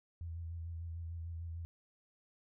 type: tone with vibrato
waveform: sine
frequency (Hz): 83.5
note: E2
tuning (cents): +23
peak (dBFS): -40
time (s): 0.21-1.65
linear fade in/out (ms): 0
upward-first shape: square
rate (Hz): 6.7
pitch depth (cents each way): 26
effects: none